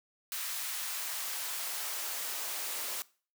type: noise with high-pass filter sweep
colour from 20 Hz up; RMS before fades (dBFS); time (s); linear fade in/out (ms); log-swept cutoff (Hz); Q
white; -37; 0.32-3.02; 0; 1200 to 400; 0.88
effects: noise-tail reverb RT60 0.4 s tail -21 dB re dry